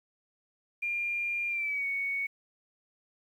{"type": "tone with pitch glide", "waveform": "sine", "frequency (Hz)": [2400, 2226], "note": ["D7", "C#7"], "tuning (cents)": [37, 7], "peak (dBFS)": -29, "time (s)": [0.82, 2.27], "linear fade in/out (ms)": 10, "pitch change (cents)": -130, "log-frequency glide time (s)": [1.49, 1.86], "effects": ["10-bit"]}